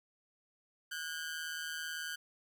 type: ring-modulated tone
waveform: sawtooth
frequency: 1535 Hz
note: G6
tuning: 37 cents flat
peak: -32 dBFS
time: 0.91-2.16 s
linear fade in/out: 10 ms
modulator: 79 Hz
effects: none